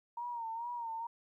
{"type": "tone with vibrato", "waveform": "sine", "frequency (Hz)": 932.3, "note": "A#5", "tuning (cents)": 0, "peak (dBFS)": -37, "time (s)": [0.17, 1.07], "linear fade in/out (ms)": 5, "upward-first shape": "sine", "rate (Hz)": 2.3, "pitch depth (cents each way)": 67, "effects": ["13-bit"]}